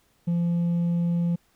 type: tone with hard clipping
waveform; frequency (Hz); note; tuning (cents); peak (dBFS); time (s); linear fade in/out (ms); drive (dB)
triangle; 171.6; F3; -30; -20; 0.27-1.36; 10; 1
effects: pink hiss -65 dBFS RMS until 1.55 s